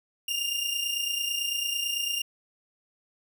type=tone pair together; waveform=sawtooth; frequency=2794 / 2823 Hz; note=F7 / F7; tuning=0 / +18 cents; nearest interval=unison; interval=18 cents; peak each=-27 dBFS; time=0.28-2.22 s; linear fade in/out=5 ms; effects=none